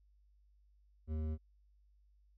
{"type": "tone with hard clipping", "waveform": "sine", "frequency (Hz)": 78, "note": "D#2", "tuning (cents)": 5, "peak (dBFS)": -37, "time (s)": [1.07, 1.38], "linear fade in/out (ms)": 50, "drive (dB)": 11, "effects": ["added 50 Hz sine -65 dBFS peak until 2.37 s"]}